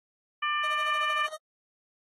harmonic tone, 595 Hz, D5, 22 cents sharp, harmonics 2 / 3 / 4 / 5, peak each -28 / -32 / -34 / -36 dBFS, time 0.42-1.27 s, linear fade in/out 10 ms
25% pulse tone with tremolo, 622.3 Hz, D#5, in tune, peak -32 dBFS, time 0.63-1.37 s, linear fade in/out 10 ms, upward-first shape sine, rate 13 Hz, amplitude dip 80%
effects AAC 32 kbps

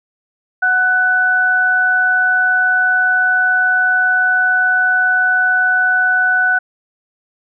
sine tone pair together, 736.1 / 1491 Hz, F#5 / F#6, -9 / +13 cents, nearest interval octave, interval 1222 cents, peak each -20 / -11 dBFS, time 0.62-6.59 s, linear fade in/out 10 ms, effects none

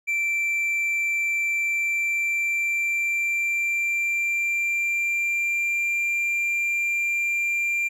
triangle tone with pitch glide, 2343 to 2377 Hz, D7 to D7, -5 to +20 cents, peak -20 dBFS, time 0.07-7.89 s, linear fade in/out 20 ms, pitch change +25 cents, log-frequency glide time 1.51-5.96 s, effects none

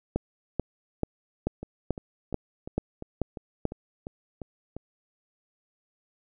two click trains, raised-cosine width 2 ms, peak -12 / -23 dBFS, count 9 / 10, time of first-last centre 0.16-3.653 / 1.63-4.766 s, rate 2.29 / 2.87 Hz, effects none

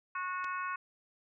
harmonic tone, 366 Hz, F#4, 19 cents flat, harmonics 3 / 4 / 5 / 6 / 7, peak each -36 / -39 / -47 / -51 / -45 dBFS, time 0.15-0.76 s, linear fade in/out 5 ms
clicks, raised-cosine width 0.2 ms, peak -33 / -32 dBFS, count 2, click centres 0.442 / 0.445 s
effects none

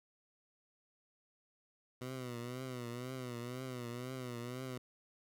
15% pulse tone with vibrato, 124.5 Hz, B2, 14 cents sharp, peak -35 dBFS, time 2.01-4.78 s, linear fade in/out 5 ms, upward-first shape triangle, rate 2 Hz, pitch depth 100 cents each way, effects none

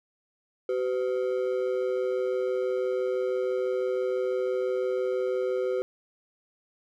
triangle ring-modulated tone, 443.2 Hz, A4, 13 cents sharp, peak -20 dBFS, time 0.69-5.82 s, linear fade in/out 0 ms, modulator 63 Hz, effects none

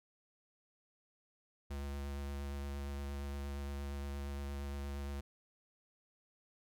square tone with vibrato, 70.3 Hz, C#2, 25 cents sharp, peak -40 dBFS, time 1.7-5.21 s, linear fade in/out 10 ms, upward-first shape sine, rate 8.6 Hz, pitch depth 16 cents each way, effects none

